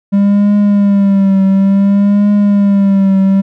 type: tone with vibrato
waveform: triangle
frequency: 199 Hz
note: G3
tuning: 26 cents sharp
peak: -4 dBFS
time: 0.12-3.42 s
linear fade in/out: 20 ms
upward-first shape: triangle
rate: 0.57 Hz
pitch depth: 60 cents each way
effects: none